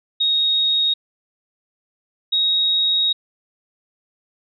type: tone pair in turn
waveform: sine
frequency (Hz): 3751 / 3777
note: A#7 / A#7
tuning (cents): +10 / +22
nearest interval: unison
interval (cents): 12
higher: second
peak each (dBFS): -15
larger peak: neither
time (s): 0.2-0.94 / 2.32-3.13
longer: second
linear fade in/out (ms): 10
effects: none